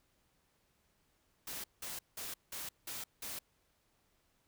white noise bursts, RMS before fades -43 dBFS, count 6, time 1.47-3.39 s, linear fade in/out 5 ms, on 170 ms, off 180 ms, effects pink hiss -75 dBFS RMS until 4.47 s

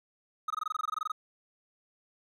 triangle tone bursts, 1261 Hz, D#6, 23 cents sharp, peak -27 dBFS, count 15, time 0.48-1.119 s, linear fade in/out 5 ms, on 23 ms, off 21 ms, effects none

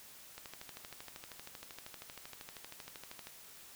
click train, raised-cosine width 0.2 ms, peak -29 dBFS, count 38, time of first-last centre 0.38-3.271 s, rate 12.8 Hz, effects white hiss -55 dBFS RMS until 3.75 s

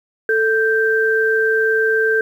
sine tone pair together, 441.8 / 1568 Hz, A4 / G6, +7 / 0 cents, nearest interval octave + minor seventh, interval 2193 cents, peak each -16 dBFS, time 0.29-2.21 s, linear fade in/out 2 ms, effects 8-bit

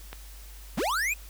click, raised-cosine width 0.3 ms, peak -22 dBFS, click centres 0.13 s
square linear sweep, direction up, 130.81 to 2559 Hz, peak -26 dBFS, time 0.77-1.14 s, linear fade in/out 10 ms
effects added 50 Hz sine -43 dBFS peak until 1.29 s + white hiss -51 dBFS RMS until 1.29 s

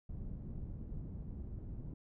pink low-pass noise, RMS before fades -44 dBFS, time 0.09-1.94 s, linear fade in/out 5 ms, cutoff 190 Hz, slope 12 dB/octave, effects none

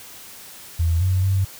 sine tone with pitch steps, 83 / 93.1 / 96.1 Hz, E2 / F#2 / G2, +12 / +11 / -34 cents, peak -16 dBFS, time 0.79-1.45 s, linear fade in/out 10 ms, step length 220 ms, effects white hiss -41 dBFS RMS until 1.59 s

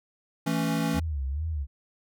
square chord, A major, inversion second, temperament equal, 164.81 / 220 / 277.2 Hz, E3 / A3 / C#4, 0 / 0 / 0 cents, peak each -29 / -31 / -30 dBFS, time 0.46-1 s, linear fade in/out 10 ms
sine tone with vibrato, 73.42 Hz, D2, in tune, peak -27 dBFS, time 0.93-1.67 s, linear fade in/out 50 ms, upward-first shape sine, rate 2.3 Hz, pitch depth 180 cents each way
effects none

